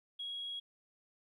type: tone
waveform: sine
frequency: 3311 Hz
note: G#7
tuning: 6 cents flat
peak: -38 dBFS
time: 0.19-0.6 s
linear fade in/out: 10 ms
effects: tanh soft clip ceiling -34 dBFS + 13-bit